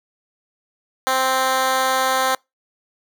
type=tone with high-pass filter; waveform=10% pulse; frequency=261.6 Hz; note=C4; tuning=in tune; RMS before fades=-19 dBFS; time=1.07-2.35 s; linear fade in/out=0 ms; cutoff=620 Hz; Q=0.94; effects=noise-tail reverb RT60 0.2 s tail -26 dB re dry